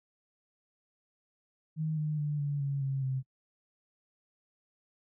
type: tone with pitch steps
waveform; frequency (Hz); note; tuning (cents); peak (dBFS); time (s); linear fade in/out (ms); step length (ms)
sine; 156.8 / 152.34 / 148 / 143.79 / 139.69 / 135.72 / 131.85; D#3 / D#3 / D3 / D3 / C#3 / C#3 / C3; +14 / -36 / +14 / -36 / +14 / -36 / +14; -29; 1.76-3.23; 50; 210
effects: noise-tail reverb RT60 0.1 s tail -25 dB re dry